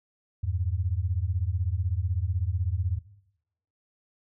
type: beating tone pair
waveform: sine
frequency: 83 / 99 Hz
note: E2 / G2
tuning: +12 / +18 cents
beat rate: 16 Hz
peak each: -28 dBFS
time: 0.43-2.99 s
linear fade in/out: 10 ms
effects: noise-tail reverb RT60 0.8 s tail -19 dB re dry